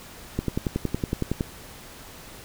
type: click train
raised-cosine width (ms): 3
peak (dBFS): -11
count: 12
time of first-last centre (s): 0.39-1.409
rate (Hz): 10.8
effects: pink hiss -44 dBFS RMS until 2.44 s